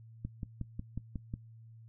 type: click train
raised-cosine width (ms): 5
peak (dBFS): -25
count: 7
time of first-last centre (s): 0.25-1.339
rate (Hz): 5.51
effects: noise-tail reverb RT60 0.1 s tail -18 dB re dry + added 113 Hz sine -51 dBFS peak until 1.88 s